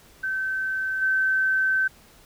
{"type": "tone with level steps", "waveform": "sine", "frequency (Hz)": 1540, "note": "G6", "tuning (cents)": -31, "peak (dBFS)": [-24, -19], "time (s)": [0.23, 1.88], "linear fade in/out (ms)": 10, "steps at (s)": 1.01, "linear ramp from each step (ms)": 20, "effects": ["pink hiss -53 dBFS RMS until 2.25 s"]}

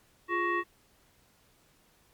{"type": "tone with frequency modulation", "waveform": "sine", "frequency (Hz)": 1111, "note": "C#6", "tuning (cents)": 4, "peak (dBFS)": -26, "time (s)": [0.28, 0.64], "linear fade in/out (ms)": 50, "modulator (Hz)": 763, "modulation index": 1.3, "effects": ["pink hiss -65 dBFS RMS until 2.13 s", "MP3 96 kbps"]}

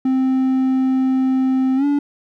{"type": "tone with pitch glide", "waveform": "triangle", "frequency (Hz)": [261.6, 286.9], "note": ["C4", "D4"], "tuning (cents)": [0, -40], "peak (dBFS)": -12, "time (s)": [0.05, 1.99], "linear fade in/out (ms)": 5, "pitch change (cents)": 160, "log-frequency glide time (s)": [1.76, 1.85], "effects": []}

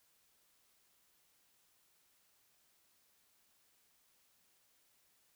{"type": "silence", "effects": ["white hiss -73 dBFS RMS until 5.35 s"]}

